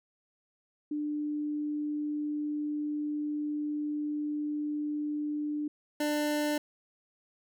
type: tone pair in turn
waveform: sine / 25% pulse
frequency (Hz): 297.6 / 297.6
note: D4 / D4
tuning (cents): +23 / +23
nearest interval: unison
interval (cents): 0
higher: neither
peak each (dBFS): -30 / -24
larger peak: second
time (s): 0.91-5.68 / 6-6.58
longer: first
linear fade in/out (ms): 5
effects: none